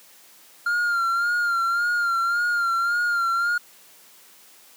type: tone with vibrato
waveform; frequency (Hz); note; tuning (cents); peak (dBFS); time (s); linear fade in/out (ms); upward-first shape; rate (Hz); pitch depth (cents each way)
triangle; 1396.9; F6; 0; -18; 0.66-3.58; 5; sine; 1.8; 46
effects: white hiss -51 dBFS RMS until 4.76 s + high-pass 200 Hz 12 dB/octave